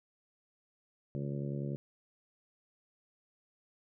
harmonic tone, 70.3 Hz, C#2, 25 cents sharp, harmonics 2 / 3 / 4 / 5 / 6 / 7 / 8, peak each -36 / -41 / -47 / -44 / -50 / -50 / -49 dBFS, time 1.15-1.76 s, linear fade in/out 0 ms, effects none

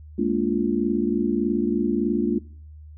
sine chord, Bb dominant seventh, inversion third, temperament just, 209.8 / 233.1 / 291.4 / 349.6 Hz, Ab3 / Bb3 / D4 / F4, +18 / 0 / -13 / +2 cents, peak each -25 dBFS, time 0.18-2.39 s, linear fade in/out 10 ms, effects noise-tail reverb RT60 0.5 s tail -21 dB re dry + added 76 Hz sine -40 dBFS peak until 2.97 s

